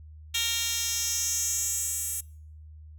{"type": "tone with high-pass filter sweep", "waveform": "10% pulse", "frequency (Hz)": 462.9, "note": "A#4", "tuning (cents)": -12, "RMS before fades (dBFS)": -29, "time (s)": [0.34, 2.21], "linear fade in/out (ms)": 10, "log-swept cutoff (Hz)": [3700, 9400], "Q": 2.8, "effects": ["noise-tail reverb RT60 0.6 s tail -26 dB re dry", "added 77 Hz sine -44 dBFS peak until 2.98 s"]}